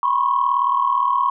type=tone cluster; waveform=sine; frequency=982 / 1060 / 1099 Hz; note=B5 / C6 / C#6; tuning=-10 / +22 / -15 cents; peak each=-19 / -21 / -19 dBFS; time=0.03-1.3 s; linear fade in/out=2 ms; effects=tanh soft clip ceiling -6 dBFS